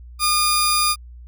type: tone pair together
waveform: sawtooth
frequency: 1214 / 4856 Hz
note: D#6 / D#8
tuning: -43 / -43 cents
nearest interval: 2 octaves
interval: 2400 cents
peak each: -15 dBFS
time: 0.19-0.96 s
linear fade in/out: 50 ms
effects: added 60 Hz sine -37 dBFS peak until 1.27 s